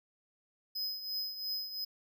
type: tone with tremolo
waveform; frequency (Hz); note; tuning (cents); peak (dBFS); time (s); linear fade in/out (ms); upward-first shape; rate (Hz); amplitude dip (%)
square; 5050; D#8; +25; -33; 0.75-1.85; 10; triangle; 2.9; 70
effects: none